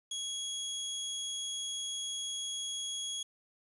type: tone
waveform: 25% pulse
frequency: 3322 Hz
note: G#7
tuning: in tune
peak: -32 dBFS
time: 0.11-3.23 s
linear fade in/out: 5 ms
effects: resampled to 32000 Hz + 10-bit